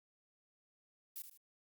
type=noise with echo; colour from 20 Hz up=violet; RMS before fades=-45 dBFS; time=1.16-1.22 s; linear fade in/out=0 ms; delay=76 ms; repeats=2; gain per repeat=-8 dB; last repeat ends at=1.372 s; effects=Opus 48 kbps